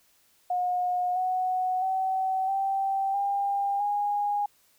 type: tone with pitch steps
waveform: sine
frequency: 721 / 740 / 759.5 / 779.5 / 800 / 821.1 Hz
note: F#5 / F#5 / F#5 / G5 / G5 / G#5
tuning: -45 / 0 / +45 / -10 / +35 / -20 cents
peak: -24 dBFS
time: 0.5-4.46 s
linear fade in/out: 5 ms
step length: 660 ms
effects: white hiss -64 dBFS RMS until 4.78 s